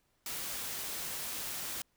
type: noise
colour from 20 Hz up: white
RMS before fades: -39 dBFS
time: 0.26-1.82 s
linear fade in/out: 2 ms
effects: pink hiss -75 dBFS RMS until 1.96 s